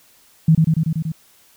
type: tone with echo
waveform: sine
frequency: 160 Hz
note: D#3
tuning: 49 cents sharp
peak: -8 dBFS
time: 0.48-0.55 s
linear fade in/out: 5 ms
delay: 95 ms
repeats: 6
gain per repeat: -2 dB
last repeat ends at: 1.12 s
effects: white hiss -53 dBFS RMS until 1.56 s